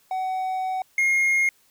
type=tone pair in turn; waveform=triangle; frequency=751 / 2141 Hz; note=F#5 / C7; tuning=+26 / +39 cents; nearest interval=octave + tritone; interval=1813 cents; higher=second; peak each=-22 / -16 dBFS; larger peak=second; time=0.11-0.82 / 0.98-1.49 s; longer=first; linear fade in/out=2 ms; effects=white hiss -61 dBFS RMS until 1.7 s